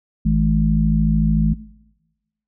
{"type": "harmonic tone", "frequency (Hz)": 53.6, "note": "A1", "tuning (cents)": -45, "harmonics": [1, 3, 4], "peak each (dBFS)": [-18, -18, -18], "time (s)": [0.25, 1.54], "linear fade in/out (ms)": 10, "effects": ["noise-tail reverb RT60 1.0 s tail -19 dB re dry"]}